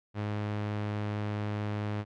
sawtooth tone, 104.5 Hz, G#2, 11 cents sharp, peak -27 dBFS, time 0.14-2.05 s, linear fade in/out 50 ms, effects low-pass 3000 Hz 12 dB/octave

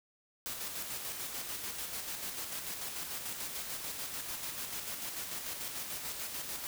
white noise with tremolo, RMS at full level -39 dBFS, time 0.46-6.67 s, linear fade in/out 0 ms, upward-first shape square, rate 6.8 Hz, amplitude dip 35%, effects none

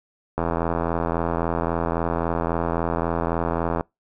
click train, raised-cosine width 1 ms, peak -9 dBFS, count 288, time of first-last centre 0.38-3.809 s, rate 83.7 Hz, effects noise-tail reverb RT60 0.2 s tail -26 dB re dry

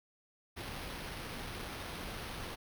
pink noise with sample-and-hold, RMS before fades -43 dBFS, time 0.56-2.56 s, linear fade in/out 20 ms, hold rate 7350 Hz, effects none

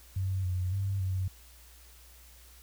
sine tone with pitch steps, 95 / 91.2 / 98 / 93.8 Hz, F#2 / F#2 / G2 / F#2, +46 / -24 / 0 / +24 cents, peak -28 dBFS, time 0.16-1.28 s, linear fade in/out 5 ms, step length 280 ms, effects added 60 Hz sine -54 dBFS peak until 2.62 s + white hiss -57 dBFS RMS until 2.62 s

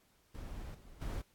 brown noise with level steps, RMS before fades -45 / -55 / -39 dBFS, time 0.34-1.22 s, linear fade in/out 10 ms, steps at 0.74 / 1.01 s, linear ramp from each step 10 ms, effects pink hiss -71 dBFS RMS until 1.34 s + AAC 64 kbps

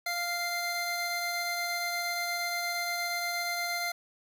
25% pulse tone pair together, 698.5 / 2087 Hz, F5 / C7, 0 / -5 cents, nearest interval octave + perfect fifth, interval 1895 cents, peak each -30 / -29 dBFS, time 0.06-3.92 s, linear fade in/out 5 ms, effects none

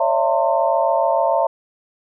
sine tone cluster, 549 / 596 / 670 / 907 / 1053 Hz, C#5 / D5 / E5 / A#5 / C6, -17 / +25 / +28 / -48 / +11 cents, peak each -21 / -24 / -18 / -20 / -27 dBFS, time 0-1.47 s, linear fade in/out 5 ms, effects none

